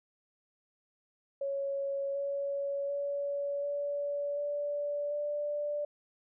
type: tone with pitch steps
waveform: sine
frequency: 554.4 / 560.8 / 567.4 / 574 / 580.6 / 587.4 Hz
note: C#5 / C#5 / C#5 / D5 / D5 / D5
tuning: 0 / +20 / +40 / -40 / -20 / 0 cents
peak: -31 dBFS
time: 1.41-5.85 s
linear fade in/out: 5 ms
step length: 740 ms
effects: none